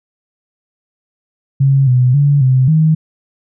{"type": "tone with pitch steps", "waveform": "sine", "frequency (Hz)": [136.6, 125.8, 143.1, 129.8, 157.5], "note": ["C#3", "B2", "D3", "C3", "D#3"], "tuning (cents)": [-25, 32, -45, -13, 21], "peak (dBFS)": -7, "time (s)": [1.6, 2.95], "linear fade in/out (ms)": 10, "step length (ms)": 270, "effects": []}